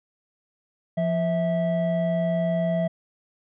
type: tone pair together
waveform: triangle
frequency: 172.8 / 653.1 Hz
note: F3 / E5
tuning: -18 / -16 cents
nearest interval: octave + major seventh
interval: 2302 cents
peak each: -22 dBFS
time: 0.97-2.88 s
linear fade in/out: 10 ms
effects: resampled to 8000 Hz